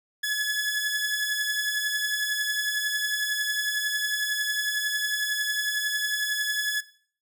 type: beating tone pair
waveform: sawtooth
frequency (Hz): 1701 / 1712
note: G#6 / A6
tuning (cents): +41 / -48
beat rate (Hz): 11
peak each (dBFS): -22 / -28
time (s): 0.23-6.81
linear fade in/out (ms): 10
effects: noise-tail reverb RT60 0.5 s tail -18 dB re dry